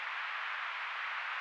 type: band-pass noise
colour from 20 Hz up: pink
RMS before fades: -39 dBFS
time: 0-1.4 s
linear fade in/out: 0 ms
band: 1100 to 2500 Hz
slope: 24 dB/octave
effects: none